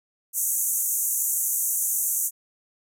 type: band-pass noise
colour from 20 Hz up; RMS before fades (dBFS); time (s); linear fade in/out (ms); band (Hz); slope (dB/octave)
white; -25; 0.33-2.31; 50; 6200 to 15000; 96
effects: none